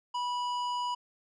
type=tone with hard clipping; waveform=sine; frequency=980 Hz; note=B5; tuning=14 cents flat; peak=-32 dBFS; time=0.14-0.95 s; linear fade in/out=10 ms; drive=11 dB; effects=resampled to 24000 Hz